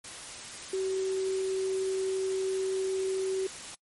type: tone in noise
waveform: sine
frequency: 380.9 Hz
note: G4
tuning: 50 cents flat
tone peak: -27 dBFS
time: 0.73-3.47 s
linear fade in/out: 5 ms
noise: white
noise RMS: -42 dBFS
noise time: 0.04-3.75 s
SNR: +12 dB
effects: noise-tail reverb RT60 0.1 s tail -23 dB re dry + MP3 48 kbps